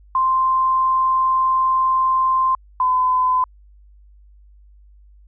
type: tone pair in turn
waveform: sine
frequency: 1045 / 1015.8 Hz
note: C6 / B5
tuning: -2 / +48 cents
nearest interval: unison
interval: 50 cents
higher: first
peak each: -14 dBFS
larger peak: neither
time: 0.15-2.55 / 2.8-3.44 s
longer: first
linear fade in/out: 2 ms
effects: added 50 Hz sine -45 dBFS peak until 5.27 s